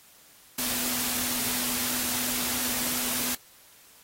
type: tone in noise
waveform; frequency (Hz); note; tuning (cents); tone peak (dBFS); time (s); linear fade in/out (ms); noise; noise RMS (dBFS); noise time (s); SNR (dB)
sine; 246.9; B3; 0; -39; 0.58-3.35; 5; white; -29; 0.58-3.35; -13
effects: white hiss -55 dBFS RMS until 4.03 s + AAC 48 kbps